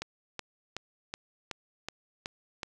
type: click train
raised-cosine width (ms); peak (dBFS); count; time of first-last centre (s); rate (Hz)
0.2; -18; 8; 0.02-2.632; 2.68
effects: none